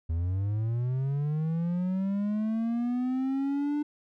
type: linear sweep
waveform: triangle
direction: up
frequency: 79.4 to 297.8 Hz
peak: -24 dBFS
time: 0.09-3.83 s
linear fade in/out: 10 ms
effects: none